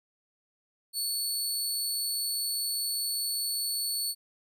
20% pulse tone, 4435 Hz, C#8, in tune, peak -23 dBFS, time 0.93-4.15 s, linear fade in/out 50 ms, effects none

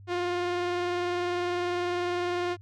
sawtooth tone with vibrato, 353.7 Hz, F4, 22 cents sharp, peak -23 dBFS, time 0.07-2.57 s, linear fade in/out 50 ms, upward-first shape sine, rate 20 Hz, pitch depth 23 cents each way, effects added 99 Hz sine -46 dBFS peak until 2.61 s + low-pass 4000 Hz 12 dB/octave

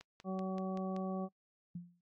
click train, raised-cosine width 0.2 ms, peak -34 dBFS, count 6, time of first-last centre 0.01-0.964 s, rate 5.24 Hz
harmonic tone, 188.8 Hz, F#3, 35 cents sharp, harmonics 1 / 2 / 3 / 4 / 6, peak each -37 / -44 / -44 / -46 / -49 dBFS, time 0.24-1.29 s, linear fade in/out 50 ms
sine tone with exponential decay, 174.61 Hz, F3, in tune, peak -38 dBFS, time 1.75-2.01 s, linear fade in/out 5 ms, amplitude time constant 56 ms
effects noise-tail reverb RT60 0.1 s tail -22 dB re dry + AAC 48 kbps

